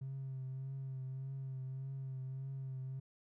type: tone with vibrato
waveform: triangle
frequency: 133.1 Hz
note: C3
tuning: 30 cents sharp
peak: -37 dBFS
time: 0.01-3 s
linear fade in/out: 10 ms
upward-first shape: triangle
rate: 1.7 Hz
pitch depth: 36 cents each way
effects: tanh soft clip ceiling -37 dBFS